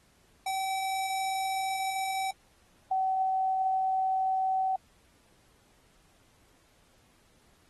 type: tone pair in turn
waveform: square / sine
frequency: 768 / 759.6 Hz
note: G5 / F#5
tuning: -36 / +45 cents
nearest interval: unison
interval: 19 cents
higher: first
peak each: -30 / -25 dBFS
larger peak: second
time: 0.46-2.31 / 2.91-4.76 s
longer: neither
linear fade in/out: 5 ms
effects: pink hiss -65 dBFS RMS until 7.69 s + AAC 32 kbps